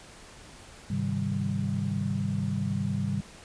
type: chord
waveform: sine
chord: Ab major seventh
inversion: none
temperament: equal with one note detuned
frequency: 103.83 / 134.1 / 155.56 / 196 Hz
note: Ab2 / C3 / Eb3 / G3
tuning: 0 / +43 / 0 / 0 cents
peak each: -32 / -33 / -34 / -30 dBFS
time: 0.9-3.21 s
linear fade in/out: 5 ms
effects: pink hiss -49 dBFS RMS until 3.44 s + resampled to 22050 Hz